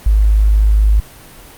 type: tone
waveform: sine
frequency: 52.3 Hz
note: G#1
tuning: 13 cents sharp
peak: -7 dBFS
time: 0.06-1 s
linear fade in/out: 5 ms
effects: pink hiss -38 dBFS RMS until 1.57 s + Opus 32 kbps